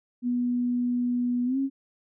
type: tone with pitch glide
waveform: sine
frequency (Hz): 244.6 to 271.4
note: B3 to C#4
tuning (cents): -16 to -36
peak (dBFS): -23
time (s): 0.22-1.7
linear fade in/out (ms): 50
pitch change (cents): +180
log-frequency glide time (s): 1.45-1.58
effects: none